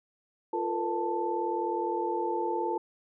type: tone cluster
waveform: sine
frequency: 346.7 / 447.5 / 486.9 / 882 Hz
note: F4 / A4 / B4 / A5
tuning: -13 / +29 / -25 / +4 cents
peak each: -32 / -35 / -36 / -31 dBFS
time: 0.53-2.78 s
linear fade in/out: 5 ms
effects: none